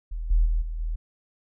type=tone with level steps; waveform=sine; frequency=40.16 Hz; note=E1; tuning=44 cents flat; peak=-28 / -16 / -20 / -28 / -25 dBFS; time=0.11-0.96 s; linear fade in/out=10 ms; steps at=0.3 / 0.45 / 0.61 / 0.79 s; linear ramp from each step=10 ms; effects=none